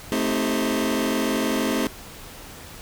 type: chord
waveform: sawtooth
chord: A half-diminished seventh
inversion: none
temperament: just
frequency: 220 / 264 / 316.8 / 396 Hz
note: A3 / C4 / Eb4 / G4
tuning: 0 / +16 / +31 / +18 cents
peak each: -22 / -21 / -24 / -25 dBFS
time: 0.12-1.87 s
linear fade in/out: 0 ms
effects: pink hiss -41 dBFS RMS until 2.81 s

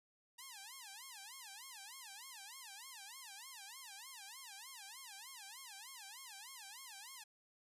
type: tone with vibrato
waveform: 5% pulse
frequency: 918 Hz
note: A#5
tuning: 27 cents flat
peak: -39 dBFS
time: 0.38-7.24 s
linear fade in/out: 10 ms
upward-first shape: sine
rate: 3.3 Hz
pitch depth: 290 cents each way
effects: resampled to 32000 Hz

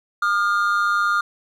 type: tone pair together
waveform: triangle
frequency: 1214.7 / 1410 Hz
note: D#6 / F6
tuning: -42 / +16 cents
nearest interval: minor third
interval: 258 cents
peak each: -18 dBFS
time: 0.22-1.21 s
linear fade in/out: 5 ms
effects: none

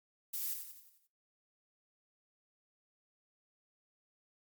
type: noise with echo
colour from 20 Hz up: violet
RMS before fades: -38 dBFS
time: 0.33-0.54 s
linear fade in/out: 10 ms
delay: 89 ms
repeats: 6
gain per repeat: -6 dB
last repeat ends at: 1.074 s
effects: noise-tail reverb RT60 0.4 s tail -21 dB re dry + Opus 48 kbps

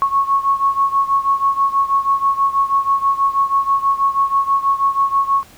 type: beating tone pair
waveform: sine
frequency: 1100 / 1106.2 Hz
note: C#6 / C#6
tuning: -14 / -4 cents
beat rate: 6.2 Hz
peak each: -15 / -18 dBFS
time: 0.02-5.43 s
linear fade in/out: 0 ms
effects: pink hiss -45 dBFS RMS until 5.57 s

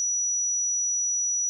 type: tone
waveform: sine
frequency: 5870 Hz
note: F#8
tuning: 15 cents flat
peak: -23 dBFS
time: 0-1.49 s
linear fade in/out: 0 ms
effects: none

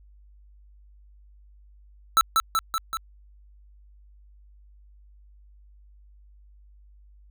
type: tone with echo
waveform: square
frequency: 1318.5 Hz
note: E6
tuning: in tune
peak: -15 dBFS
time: 2.17-2.21 s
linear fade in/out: 0 ms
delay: 190 ms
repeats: 4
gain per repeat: -3 dB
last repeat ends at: 2.97 s
effects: added 50 Hz sine -50 dBFS peak until 7.3 s

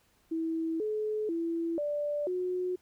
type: tone with pitch steps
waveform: sine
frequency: 325.3 / 428.2 / 333.5 / 587 / 363.7 Hz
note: E4 / A4 / E4 / D5 / F#4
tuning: -23 / -47 / +20 / -1 / -30 cents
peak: -29 dBFS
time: 0.31-2.76 s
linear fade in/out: 10 ms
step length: 490 ms
effects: pink hiss -68 dBFS RMS until 2.81 s

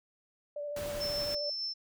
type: tone with vibrato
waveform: sine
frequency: 584 Hz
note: D5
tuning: 10 cents flat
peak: -35 dBFS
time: 0.56-1.5 s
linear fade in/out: 5 ms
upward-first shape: square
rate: 13 Hz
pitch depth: 16 cents each way
type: noise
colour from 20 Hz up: pink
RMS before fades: -42 dBFS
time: 0.76-1.35 s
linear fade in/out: 5 ms
type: tone with tremolo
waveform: sine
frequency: 5320 Hz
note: E8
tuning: 15 cents sharp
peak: -32 dBFS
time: 1-1.74 s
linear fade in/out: 20 ms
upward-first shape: triangle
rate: 6.6 Hz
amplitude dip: 30%
effects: none

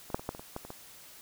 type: clicks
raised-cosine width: 1 ms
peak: -29 / -14 / -28 / -18 / -29 / -29 / -22 / -29 / -26 dBFS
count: 9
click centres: 0.102 / 0.145 / 0.195 / 0.291 / 0.349 / 0.395 / 0.564 / 0.65 / 0.704 s
effects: white hiss -52 dBFS RMS until 1.21 s

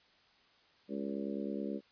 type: harmonic tone with a mistuned harmonic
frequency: 69.3 Hz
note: C#2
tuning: in tune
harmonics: 3 / 4 / 5 / 6 / 7 / 8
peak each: -39 / -41 / -43 / -45 / -46 / -47 dBFS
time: 0.88-1.81 s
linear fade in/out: 50 ms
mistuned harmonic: 8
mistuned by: +33 cents
effects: white hiss -66 dBFS RMS until 1.91 s + resampled to 11025 Hz

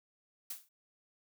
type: noise with exponential decay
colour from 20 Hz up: blue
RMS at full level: -37 dBFS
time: 0.5-0.69 s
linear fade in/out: 5 ms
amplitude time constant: 41 ms
effects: none

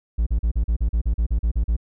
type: tone bursts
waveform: triangle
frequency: 55.8 Hz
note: A1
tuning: 25 cents sharp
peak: -15 dBFS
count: 13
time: 0.18-1.766 s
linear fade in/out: 10 ms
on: 86 ms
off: 39 ms
effects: none

